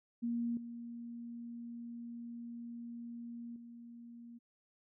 sine tone with level steps, 235.6 Hz, A#3, 19 cents sharp, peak -33 / -43 / -49 dBFS, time 0.22-4.39 s, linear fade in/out 20 ms, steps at 0.57 / 3.56 s, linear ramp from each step 2 ms, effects none

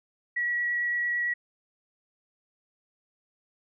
sine tone with vibrato, 1926 Hz, B6, 44 cents flat, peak -25 dBFS, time 0.36-1.34 s, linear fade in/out 10 ms, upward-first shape sine, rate 8.9 Hz, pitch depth 8 cents each way, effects none

